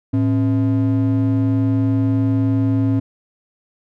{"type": "ring-modulated tone", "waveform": "triangle", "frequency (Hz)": 189.7, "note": "F#3", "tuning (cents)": 43, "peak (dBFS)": -9, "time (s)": [0.13, 3], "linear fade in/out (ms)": 10, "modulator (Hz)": 80.1, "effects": []}